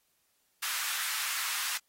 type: high-pass noise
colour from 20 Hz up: pink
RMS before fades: -34 dBFS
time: 0.62-1.78 s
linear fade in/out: 10 ms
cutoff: 1200 Hz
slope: 24 dB/octave
effects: white hiss -73 dBFS RMS until 1.88 s + AAC 48 kbps